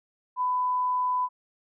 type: tone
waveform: sine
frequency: 1000 Hz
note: B5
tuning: 21 cents sharp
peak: -23 dBFS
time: 0.36-1.29 s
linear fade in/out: 50 ms
effects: none